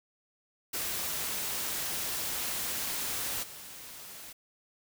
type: noise with level steps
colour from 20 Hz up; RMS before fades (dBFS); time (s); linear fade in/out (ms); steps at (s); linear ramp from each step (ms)
white; -34 / -46; 0.73-4.33; 10; 3.42; 20
effects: none